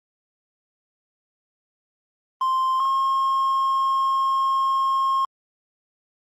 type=tone pair in turn; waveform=triangle; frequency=1046.5 / 1074.1 Hz; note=C6 / C6; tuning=0 / +45 cents; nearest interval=unison; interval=45 cents; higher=second; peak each=-16 dBFS; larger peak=neither; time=2.41-2.8 / 2.8-5.25 s; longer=second; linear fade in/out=2 ms; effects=tanh soft clip ceiling -12 dBFS + Opus 24 kbps